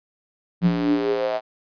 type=tone with high-pass filter sweep; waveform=square; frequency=57.8 Hz; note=A#1; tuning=14 cents flat; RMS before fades=-21 dBFS; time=0.61-1.41 s; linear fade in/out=50 ms; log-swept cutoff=170 to 700 Hz; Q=7.6; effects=resampled to 11025 Hz